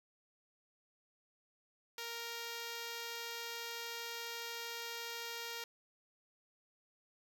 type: tone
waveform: 5% pulse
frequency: 466.2 Hz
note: A#4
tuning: in tune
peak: -30 dBFS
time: 1.98-5.64 s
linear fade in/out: 2 ms
effects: none